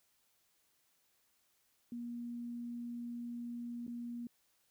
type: tone with dropouts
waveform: sine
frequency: 238.3 Hz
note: A#3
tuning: 38 cents sharp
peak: -40 dBFS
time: 1.92-4.27 s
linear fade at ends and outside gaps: 2 ms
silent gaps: 3.867-3.878 s
effects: white hiss -75 dBFS RMS until 4.7 s